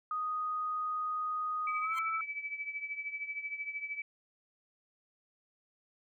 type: tone with pitch glide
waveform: sine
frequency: 1244.5 to 1318.5 Hz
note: D#6 to E6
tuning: 0 to 0 cents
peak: -32 dBFS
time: 0.11-2.21 s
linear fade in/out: 2 ms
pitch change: +100 cents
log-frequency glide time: 1.81-1.93 s
type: tone with tremolo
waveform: sine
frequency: 2300 Hz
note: D7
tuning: 37 cents flat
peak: -33 dBFS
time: 1.67-4.02 s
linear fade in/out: 2 ms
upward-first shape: triangle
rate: 13 Hz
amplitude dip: 80%
type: tone with exponential growth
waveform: 20% pulse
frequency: 1046.5 Hz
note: C6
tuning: in tune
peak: -33 dBFS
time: 1.9-1.99 s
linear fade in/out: 5 ms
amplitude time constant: 19 ms
effects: none